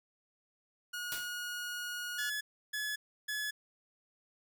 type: tone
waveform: sawtooth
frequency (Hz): 1445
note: F#6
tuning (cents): -41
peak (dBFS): -34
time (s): 0.93-2.3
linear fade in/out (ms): 10
type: noise with exponential decay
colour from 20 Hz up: white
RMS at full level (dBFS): -37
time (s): 1.12-1.38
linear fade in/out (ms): 0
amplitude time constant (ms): 56
type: tone bursts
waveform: sawtooth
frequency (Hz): 1705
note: G#6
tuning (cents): +45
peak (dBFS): -31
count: 3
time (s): 2.18-3.51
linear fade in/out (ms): 10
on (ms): 230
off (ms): 320
effects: none